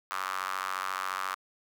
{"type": "tone with high-pass filter", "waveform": "square", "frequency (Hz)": 47.15, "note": "F#1", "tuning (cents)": 33, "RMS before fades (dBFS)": -34, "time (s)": [0.11, 1.35], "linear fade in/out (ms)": 0, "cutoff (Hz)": 1200, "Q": 4.8, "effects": ["10-bit"]}